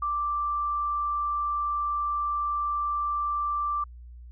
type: tone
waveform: sine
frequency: 1174.7 Hz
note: D6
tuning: in tune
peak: -25 dBFS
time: 0.02-3.84 s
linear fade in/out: 5 ms
effects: added 60 Hz sine -42 dBFS peak until 4.31 s